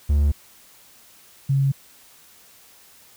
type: tone pair in turn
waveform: triangle / sine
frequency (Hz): 72.6 / 137.05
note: D2 / C#3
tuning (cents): -19 / -19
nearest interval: major seventh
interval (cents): 1100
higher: second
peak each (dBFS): -13 / -16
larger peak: first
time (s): 0.09-0.32 / 1.49-1.72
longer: neither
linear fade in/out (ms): 10
effects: white hiss -51 dBFS RMS until 3.16 s